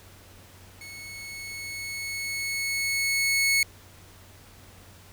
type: tone with level ramp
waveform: sawtooth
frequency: 2200 Hz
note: C#7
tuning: 14 cents flat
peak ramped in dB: -37 to -16 dBFS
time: 0.81-3.63 s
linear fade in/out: 2 ms
effects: added 93 Hz sine -52 dBFS peak until 5.12 s + pink hiss -52 dBFS RMS until 5.12 s